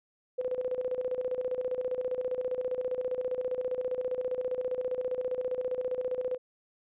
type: tone with tremolo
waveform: sine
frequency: 505 Hz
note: B4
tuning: 39 cents sharp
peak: -27 dBFS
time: 0.38-6.38 s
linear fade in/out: 10 ms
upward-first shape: square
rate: 15 Hz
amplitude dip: 65%
effects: resampled to 8000 Hz